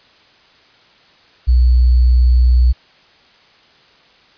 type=tone with sample-and-hold; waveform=sine; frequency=61.5 Hz; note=B1; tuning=7 cents flat; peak=-7 dBFS; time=1.47-2.73 s; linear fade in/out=20 ms; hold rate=4410 Hz; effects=white hiss -49 dBFS RMS until 4.37 s + resampled to 11025 Hz